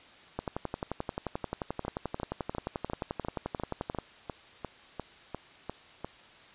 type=two click trains; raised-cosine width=1 ms; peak=-21 / -18 dBFS; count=13 / 42; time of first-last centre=1.85-6.046 / 0.39-3.986 s; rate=2.86 / 11.4 Hz; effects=white hiss -54 dBFS RMS until 6.54 s + resampled to 8000 Hz